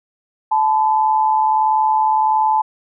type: tone pair together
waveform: sine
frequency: 869 / 1010.4 Hz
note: A5 / B5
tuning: -22 / +39 cents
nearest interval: minor third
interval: 261 cents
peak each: -13 / -20 dBFS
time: 0.51-2.62 s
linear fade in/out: 10 ms
effects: none